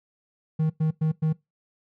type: tone bursts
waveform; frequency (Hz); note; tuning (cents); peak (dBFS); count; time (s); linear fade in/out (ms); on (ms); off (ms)
triangle; 157.3; D#3; +19; -18; 4; 0.59-1.33; 10; 110; 100
effects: noise-tail reverb RT60 0.2 s tail -22 dB re dry